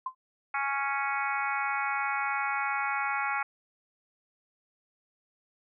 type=tone with exponential decay; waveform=sine; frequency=1036 Hz; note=C6; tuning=17 cents flat; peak=-26 dBFS; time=0.06-0.15 s; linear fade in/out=5 ms; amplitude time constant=18 ms
type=harmonic tone; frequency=277.2 Hz; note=C#4; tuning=in tune; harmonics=3 / 4 / 5 / 6 / 7 / 8 / 9; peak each=-33 / -35 / -33 / -39 / -39 / -35 / -41 dBFS; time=0.54-3.43 s; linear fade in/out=5 ms
effects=none